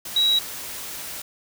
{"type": "tone in noise", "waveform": "sine", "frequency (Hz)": 3865, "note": "B7", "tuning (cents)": -38, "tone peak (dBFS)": -16, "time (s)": [0.16, 0.39], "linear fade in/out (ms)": 5, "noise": "white", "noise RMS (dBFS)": -34, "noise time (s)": [0.05, 1.22], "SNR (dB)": 15, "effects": []}